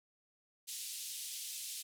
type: band-pass noise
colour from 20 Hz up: white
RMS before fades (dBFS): -44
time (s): 0.67-1.83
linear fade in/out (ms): 20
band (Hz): 2900 to 12000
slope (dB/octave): 24
effects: none